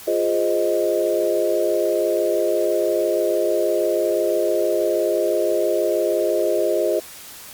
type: chord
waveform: sine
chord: F minor seventh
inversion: none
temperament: equal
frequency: 349.2 / 415.3 / 523.3 / 622.3 Hz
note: F4 / Ab4 / C5 / Eb5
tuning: 0 / 0 / 0 / 0 cents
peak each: -23 / -23 / -24 / -21 dBFS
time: 0.07-7 s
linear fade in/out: 10 ms
effects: white hiss -39 dBFS RMS until 7.53 s + Opus 48 kbps